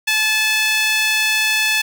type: tone with high-pass filter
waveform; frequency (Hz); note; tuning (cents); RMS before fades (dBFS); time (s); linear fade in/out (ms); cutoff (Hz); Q
sawtooth; 867; A5; -26; -17; 0.07-1.82; 10; 2300; 2.2
effects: none